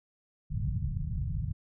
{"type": "low-pass noise", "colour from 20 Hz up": "white", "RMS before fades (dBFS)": -32, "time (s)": [0.5, 1.53], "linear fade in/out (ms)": 20, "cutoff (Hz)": 160, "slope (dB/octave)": 48, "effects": []}